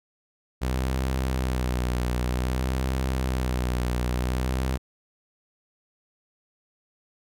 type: tone with vibrato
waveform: sawtooth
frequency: 63.2 Hz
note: B1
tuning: 41 cents sharp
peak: -20 dBFS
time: 0.61-4.78 s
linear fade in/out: 20 ms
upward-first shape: sine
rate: 0.53 Hz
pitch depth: 54 cents each way
effects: none